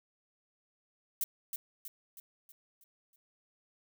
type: noise with echo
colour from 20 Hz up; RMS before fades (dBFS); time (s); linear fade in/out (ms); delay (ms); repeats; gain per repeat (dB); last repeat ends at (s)
violet; -32; 1.21-1.24; 2; 320; 6; -6; 3.16
effects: none

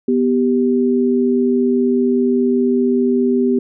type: tone pair together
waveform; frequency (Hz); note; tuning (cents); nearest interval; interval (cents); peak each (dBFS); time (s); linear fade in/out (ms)
sine; 246.9 / 391.9; B3 / G4; 0 / 0; minor sixth; 800; -14 / -16; 0.08-3.59; 5
effects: none

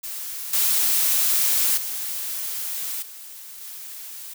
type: noise with level steps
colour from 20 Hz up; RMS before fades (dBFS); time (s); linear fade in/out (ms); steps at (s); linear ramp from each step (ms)
blue; -32 / -20 / -29 / -40 / -37; 0.03-4.34; 10; 0.53 / 1.77 / 3.02 / 3.61; 5
effects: none

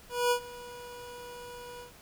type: tone with ADSR envelope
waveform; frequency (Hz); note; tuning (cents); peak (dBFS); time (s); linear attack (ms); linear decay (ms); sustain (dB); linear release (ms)
25% pulse; 486.5; B4; -26; -19; 0.09-1.93; 220; 85; -20; 130
effects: pink hiss -54 dBFS RMS until 2.01 s

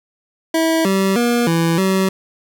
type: tone with pitch steps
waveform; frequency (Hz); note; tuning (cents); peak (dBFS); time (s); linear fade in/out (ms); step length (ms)
25% pulse; 324.8 / 193.2 / 238.9 / 166.1 / 190.4; E4 / G3 / A#3 / E3 / F#3; -26 / -25 / +43 / +13 / +50; -10; 0.54-2.09; 5; 310
effects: none

